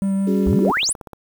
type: tone with vibrato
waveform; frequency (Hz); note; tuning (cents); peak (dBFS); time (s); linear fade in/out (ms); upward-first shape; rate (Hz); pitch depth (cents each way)
triangle; 195; G3; -9; -15; 0.02-0.7; 0; triangle; 6.1; 11
type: chord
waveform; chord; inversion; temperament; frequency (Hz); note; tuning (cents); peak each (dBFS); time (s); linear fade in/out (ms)
sine; C# suspended fourth; none; just; 277.2 / 369.6 / 415.8; C#4 / F#4 / G#4; 0 / -2 / +2; -24; 0.27-0.72; 5
type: exponential sweep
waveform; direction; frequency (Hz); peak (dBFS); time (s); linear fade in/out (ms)
sine; up; 51.91 to 11200; -17; 0.46-0.93; 10
type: click train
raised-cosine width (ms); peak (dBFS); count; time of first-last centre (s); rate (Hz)
1; -21; 12; 0.47-1.133; 16.6
effects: 7-bit